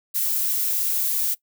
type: noise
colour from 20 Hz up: violet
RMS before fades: -23 dBFS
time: 0.14-1.35 s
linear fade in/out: 20 ms
effects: noise-tail reverb RT60 0.1 s tail -20 dB re dry